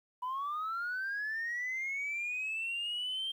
sine linear sweep, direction up, 982 to 3173 Hz, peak -32 dBFS, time 0.22-3.32 s, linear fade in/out 10 ms, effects tanh soft clip ceiling -31 dBFS + 11-bit

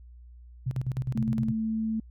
sine tone with tremolo, 128.6 Hz, C3, 30 cents flat, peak -25 dBFS, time 0.66-1.52 s, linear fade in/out 10 ms, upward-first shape square, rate 9.7 Hz, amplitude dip 80%
sine tone, 221 Hz, A3, 8 cents sharp, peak -26 dBFS, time 1.15-2 s, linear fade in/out 5 ms
effects added 60 Hz sine -46 dBFS peak until 2.1 s

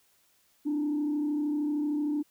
sine tone with frequency modulation, 296 Hz, D4, 14 cents sharp, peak -25 dBFS, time 0.65-2.23 s, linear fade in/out 20 ms, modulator 33.1 Hz, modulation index 0.42, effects tanh soft clip ceiling -23 dBFS + white hiss -67 dBFS RMS until 2.3 s

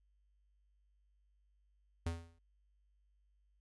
square tone with exponential decay, 83.8 Hz, E2, 29 cents sharp, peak -33 dBFS, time 2.06-2.39 s, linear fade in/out 5 ms, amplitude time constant 70 ms, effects added 50 Hz sine -70 dBFS peak until 3.6 s + resampled to 24000 Hz

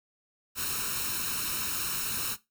white noise with comb filter, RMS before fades -32 dBFS, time 0.55-2.37 s, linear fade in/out 50 ms, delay 0.74 ms, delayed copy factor +0.75, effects noise-tail reverb RT60 0.2 s tail -17 dB re dry

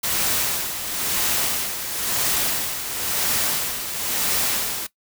white noise with tremolo, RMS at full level -21 dBFS, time 0.03-4.87 s, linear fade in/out 10 ms, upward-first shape sine, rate 0.98 Hz, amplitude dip 60%, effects noise-tail reverb RT60 0.1 s tail -18 dB re dry

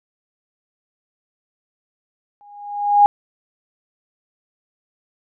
sine tone with exponential growth, 820 Hz, G#5, 22 cents flat, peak -5 dBFS, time 2.41-3.06 s, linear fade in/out 0 ms, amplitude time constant 140 ms, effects none

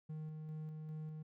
triangle tone with tremolo, 155.4 Hz, D#3, 2 cents flat, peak -40 dBFS, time 0.09-1.23 s, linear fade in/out 10 ms, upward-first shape square, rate 2.5 Hz, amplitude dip 25%, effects none

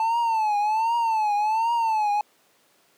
triangle tone with vibrato, 880 Hz, A5, in tune, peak -18 dBFS, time 0-2.21 s, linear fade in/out 2 ms, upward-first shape triangle, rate 1.3 Hz, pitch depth 130 cents each way, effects pink hiss -61 dBFS RMS until 2.97 s + high-pass 300 Hz 12 dB/octave

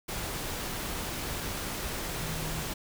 sine tone in noise, 158.1 Hz, D#3, 28 cents sharp, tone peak -37 dBFS, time 2.2-2.63 s, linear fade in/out 10 ms, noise pink, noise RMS -35 dBFS, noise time 0.08-2.74 s, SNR -5 dB, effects none

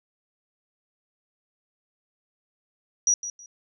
sine tone with echo, 5800 Hz, F#8, 35 cents flat, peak -17 dBFS, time 3.07-3.14 s, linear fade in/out 2 ms, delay 160 ms, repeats 2, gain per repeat -13 dB, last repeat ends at 3.46 s, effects none

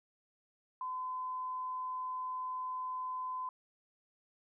sine tone, 1019 Hz, C6, 46 cents flat, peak -36 dBFS, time 0.81-3.49 s, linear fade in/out 2 ms, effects none

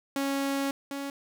sawtooth tone pair in turn, 275.9 / 278.6 Hz, C#4 / C#4, -8 / +9 cents, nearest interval unison, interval 17 cents, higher second, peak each -23 / -29 dBFS, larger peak first, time 0.16-0.71 / 0.91-1.1 s, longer first, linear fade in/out 2 ms, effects none

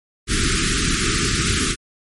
pink band-stop noise, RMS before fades -19 dBFS, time 0.27-1.76 s, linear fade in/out 50 ms, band 420 to 1200 Hz, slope 96 dB/octave, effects MP3 48 kbps

